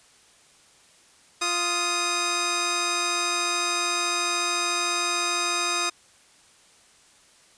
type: tone pair together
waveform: 10% pulse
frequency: 347.9 / 1244.5 Hz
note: F4 / D#6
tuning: -7 / 0 cents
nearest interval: octave + minor seventh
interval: 2207 cents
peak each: -21 / -16 dBFS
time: 1.41-5.9 s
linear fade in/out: 10 ms
effects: white hiss -56 dBFS RMS until 7.57 s + resampled to 22050 Hz